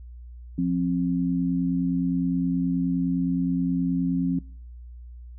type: tone pair together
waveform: sine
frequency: 175.5 / 265.1 Hz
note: F3 / C4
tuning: +9 / +23 cents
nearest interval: perfect fifth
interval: 714 cents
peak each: -24 dBFS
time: 0.58-4.39 s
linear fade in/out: 5 ms
effects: noise-tail reverb RT60 0.5 s tail -23 dB re dry + added 60 Hz sine -39 dBFS peak until 5.38 s